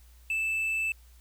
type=tone; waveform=triangle; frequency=2637 Hz; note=E7; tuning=in tune; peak=-25 dBFS; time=0.3-0.92 s; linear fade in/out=2 ms; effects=added 60 Hz sine -52 dBFS peak until 1.2 s + white hiss -63 dBFS RMS until 1.2 s